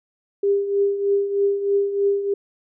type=tone with tremolo; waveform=sine; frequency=400.3 Hz; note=G4; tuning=36 cents sharp; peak=-14 dBFS; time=0.43-2.34 s; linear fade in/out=5 ms; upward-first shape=triangle; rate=3.2 Hz; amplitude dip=70%; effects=none